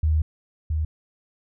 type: tone pair in turn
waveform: sine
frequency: 77.78 / 77.78 Hz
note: D#2 / D#2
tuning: 0 / 0 cents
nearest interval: unison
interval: 0 cents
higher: neither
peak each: -17 / -21 dBFS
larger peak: first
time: 0.03-0.22 / 0.7-0.85 s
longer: first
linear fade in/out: 5 ms
effects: none